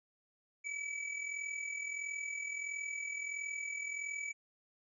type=tone with amplitude modulation; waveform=square; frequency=2293 Hz; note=D7; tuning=42 cents flat; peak=-36 dBFS; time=0.64-4.33 s; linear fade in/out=20 ms; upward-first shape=sine; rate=41.5 Hz; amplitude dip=60%; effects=resampled to 22050 Hz